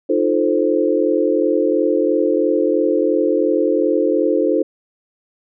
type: chord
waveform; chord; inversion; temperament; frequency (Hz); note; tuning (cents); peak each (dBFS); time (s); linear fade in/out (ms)
sine; F dominant seventh; third; equal with one note detuned; 306.3 / 349.2 / 440 / 523.3; Eb4 / F4 / A4 / C5; -27 / 0 / 0 / 0; -19; 0.09-4.63; 10
effects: none